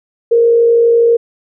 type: tone with frequency modulation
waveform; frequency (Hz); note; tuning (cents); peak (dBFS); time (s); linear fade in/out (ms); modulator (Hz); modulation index
sine; 466.2; A#4; 0; -6; 0.31-1.17; 10; 52.1; 0.29
effects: none